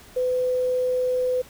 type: tone with quantisation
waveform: sine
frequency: 504 Hz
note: B4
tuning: 35 cents sharp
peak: -20 dBFS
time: 0.16-1.42 s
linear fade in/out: 10 ms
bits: 8
effects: pink hiss -48 dBFS RMS until 1.49 s